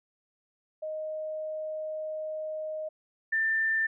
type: tone pair in turn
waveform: sine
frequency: 622.3 / 1784.7 Hz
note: D#5 / A6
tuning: 0 / +24 cents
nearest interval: octave + tritone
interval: 1824 cents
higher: second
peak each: -32 / -24 dBFS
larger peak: second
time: 0.82-2.89 / 3.32-3.87 s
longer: first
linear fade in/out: 10 ms
effects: none